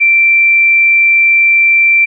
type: tone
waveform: sine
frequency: 2349 Hz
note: D7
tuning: in tune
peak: -5 dBFS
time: 0-2.06 s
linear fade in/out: 20 ms
effects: none